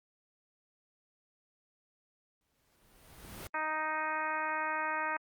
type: noise with exponential growth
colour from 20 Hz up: pink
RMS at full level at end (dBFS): -42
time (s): 2.41-3.47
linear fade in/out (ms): 1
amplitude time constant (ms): 230
type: harmonic tone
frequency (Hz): 311.1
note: D#4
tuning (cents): 0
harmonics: 1 / 2 / 3 / 4 / 5 / 6 / 7 / 8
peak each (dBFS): -48 / -42 / -36 / -38 / -38 / -40 / -44 / -45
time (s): 3.54-5.17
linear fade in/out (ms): 5
effects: Opus 48 kbps